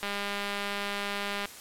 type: click train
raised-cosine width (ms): 0.3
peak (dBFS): -17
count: 289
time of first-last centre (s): 0.03-1.456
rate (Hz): 202
effects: white hiss -46 dBFS RMS until 1.6 s + low-pass 12000 Hz 12 dB/octave